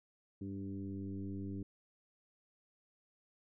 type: tone with frequency modulation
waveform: sine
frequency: 196 Hz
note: G3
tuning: in tune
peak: -39 dBFS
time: 0.41-1.63 s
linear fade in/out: 5 ms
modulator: 97.9 Hz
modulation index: 1.4
effects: none